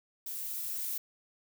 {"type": "noise with level ramp", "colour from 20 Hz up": "violet", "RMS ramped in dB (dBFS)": [-39, -35], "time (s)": [0.26, 0.98], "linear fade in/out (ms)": 5, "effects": []}